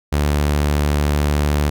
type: tone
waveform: sawtooth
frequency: 73.42 Hz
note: D2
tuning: in tune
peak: -11 dBFS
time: 0.12-1.7 s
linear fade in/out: 10 ms
effects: none